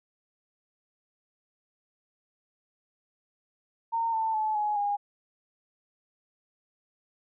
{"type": "tone with pitch steps", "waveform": "sine", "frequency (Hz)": [916, 889.9, 864.6, 840, 816.1], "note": ["A#5", "A5", "A5", "G#5", "G#5"], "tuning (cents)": [-31, 19, -31, 19, -31], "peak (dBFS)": -25, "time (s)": [3.92, 4.97], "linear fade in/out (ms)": 20, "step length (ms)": 210, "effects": []}